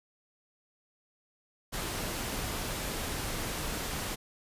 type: noise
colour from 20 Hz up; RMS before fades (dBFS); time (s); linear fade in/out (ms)
pink; -35; 1.72-4.16; 20
effects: resampled to 32000 Hz